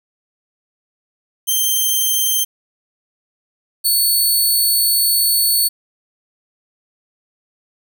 5% pulse tone pair in turn, 3146 / 4439 Hz, G7 / C#8, +6 / +2 cents, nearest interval tritone, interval 596 cents, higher second, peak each -6 dBFS, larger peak neither, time 1.47-2.45 / 3.84-5.69 s, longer second, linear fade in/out 20 ms, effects none

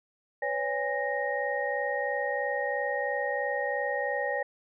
sine tone cluster, 502 / 565 / 816 / 1866 Hz, B4 / C#5 / G#5 / A#6, +28 / +33 / -31 / +1 cents, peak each -34 / -32 / -34 / -32 dBFS, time 0.42-4.43 s, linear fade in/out 5 ms, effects none

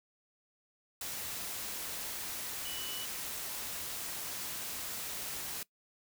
sine tone in noise, 2960 Hz, F#7, in tune, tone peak -42 dBFS, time 2.65-3.05 s, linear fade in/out 2 ms, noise white, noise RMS -40 dBFS, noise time 1.01-5.63 s, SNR -5 dB, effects noise-tail reverb RT60 0.1 s tail -21 dB re dry

